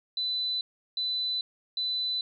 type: tone bursts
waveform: sine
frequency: 4000 Hz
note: B7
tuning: 21 cents sharp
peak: -27 dBFS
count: 3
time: 0.17-2.21 s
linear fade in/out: 2 ms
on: 440 ms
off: 360 ms
effects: none